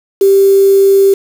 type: tone with quantisation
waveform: sine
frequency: 392 Hz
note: G4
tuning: in tune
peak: -4 dBFS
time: 0.21-1.14 s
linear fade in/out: 5 ms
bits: 4
effects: none

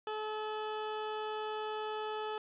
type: tone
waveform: 20% pulse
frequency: 430 Hz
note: A4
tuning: 40 cents flat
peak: -31 dBFS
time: 0.07-2.38 s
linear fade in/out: 2 ms
effects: resampled to 8000 Hz + 10-bit

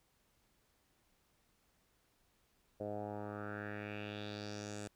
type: tone with low-pass filter sweep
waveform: 10% pulse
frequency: 103.83 Hz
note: G#2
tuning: in tune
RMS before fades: -44 dBFS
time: 2.8-4.88 s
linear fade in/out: 5 ms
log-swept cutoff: 580 to 8400 Hz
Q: 3.6
effects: pink hiss -75 dBFS RMS until 4.95 s

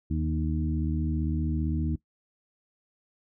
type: harmonic tone with a mistuned harmonic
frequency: 77.78 Hz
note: D#2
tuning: in tune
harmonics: 1 / 2 / 3 / 4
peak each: -28 / -31 / -33 / -34 dBFS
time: 0.1-1.96 s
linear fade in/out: 10 ms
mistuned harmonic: 3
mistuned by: +19 cents
effects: noise-tail reverb RT60 0.1 s tail -19 dB re dry

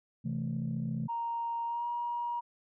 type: chord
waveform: sine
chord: A minor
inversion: first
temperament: equal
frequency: 130.81 / 164.81 / 220 Hz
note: C3 / E3 / A3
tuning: 0 / 0 / 0 cents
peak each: -35 dBFS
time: 0.24-1.08 s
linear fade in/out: 20 ms
type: tone with pitch glide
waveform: sine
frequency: 932 to 952.7 Hz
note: A#5 to A#5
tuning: -1 to +37 cents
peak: -31 dBFS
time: 1.08-2.41 s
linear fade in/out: 20 ms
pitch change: +38 cents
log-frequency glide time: 1.65-1.87 s
effects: tanh soft clip ceiling -25 dBFS

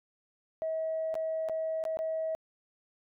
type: tone with dropouts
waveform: sine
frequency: 641 Hz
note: E5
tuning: 49 cents flat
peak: -29 dBFS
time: 0.62-2.35 s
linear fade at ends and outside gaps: 0 ms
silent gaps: 1.142-1.153 / 1.487-1.496 / 1.839-1.852 / 1.971-1.99 s
effects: tanh soft clip ceiling -25 dBFS

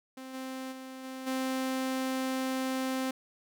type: tone with level steps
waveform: sawtooth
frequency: 261.6 Hz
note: C4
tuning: in tune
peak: -38 / -33 / -38 / -35 / -26 dBFS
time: 0.17-3.11 s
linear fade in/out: 5 ms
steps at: 0.33 / 0.71 / 1.03 / 1.26 s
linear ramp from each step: 20 ms
effects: none

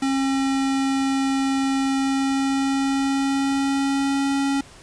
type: tone with pitch glide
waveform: square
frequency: 270 to 276 Hz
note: C#4 to C#4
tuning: -45 to -7 cents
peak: -20 dBFS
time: 0.02-4.61 s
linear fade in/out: 5 ms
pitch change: +38 cents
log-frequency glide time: 1.82-4.3 s
effects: pink hiss -46 dBFS RMS until 4.82 s + resampled to 22050 Hz

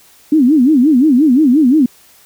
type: tone with vibrato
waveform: sine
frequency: 277.2 Hz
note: C#4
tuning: in tune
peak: -6 dBFS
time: 0.32-1.86 s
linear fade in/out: 5 ms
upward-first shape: sine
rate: 5.7 Hz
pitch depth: 250 cents each way
effects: white hiss -46 dBFS RMS until 2.25 s

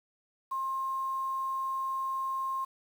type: tone with quantisation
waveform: sine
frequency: 1064 Hz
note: C6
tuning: 29 cents sharp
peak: -30 dBFS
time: 0.51-2.65 s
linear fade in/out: 10 ms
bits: 9
effects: none

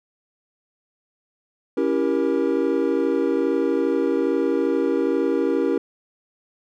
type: chord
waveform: triangle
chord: C# diminished seventh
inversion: none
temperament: equal with one note detuned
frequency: 277.2 / 329.6 / 392 / 473.2 Hz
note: C#4 / E4 / G4 / Bb4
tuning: 0 / 0 / 0 / +26 cents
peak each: -22 dBFS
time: 1.77-5.78 s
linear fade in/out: 5 ms
effects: none

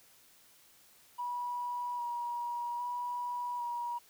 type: tone with vibrato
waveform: triangle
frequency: 965 Hz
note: B5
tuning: 40 cents flat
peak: -30 dBFS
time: 1.18-3.99 s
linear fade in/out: 20 ms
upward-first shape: square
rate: 0.62 Hz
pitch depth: 15 cents each way
effects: tanh soft clip ceiling -32 dBFS + white hiss -62 dBFS RMS until 4.09 s

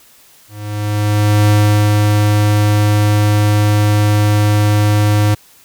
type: tone with ADSR envelope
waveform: square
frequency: 104.6 Hz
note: G#2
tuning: 13 cents sharp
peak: -8 dBFS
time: 0.48-5.35 s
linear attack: 1000 ms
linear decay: 410 ms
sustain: -2 dB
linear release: 11 ms
effects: white hiss -46 dBFS RMS until 5.64 s

